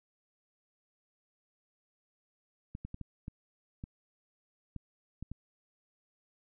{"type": "clicks", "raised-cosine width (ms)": 5, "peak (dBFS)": -28, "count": 9, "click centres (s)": [2.751, 2.85, 2.944, 3.013, 3.281, 3.839, 4.763, 5.226, 5.316], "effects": []}